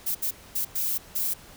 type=noise bursts at uneven times; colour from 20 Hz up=violet; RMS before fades=-27 dBFS; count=5; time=0.06-0.15 / 0.22-0.31 / 0.55-0.65 / 0.75-0.98 / 1.15-1.34 s; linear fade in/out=10 ms; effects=pink hiss -49 dBFS RMS until 1.56 s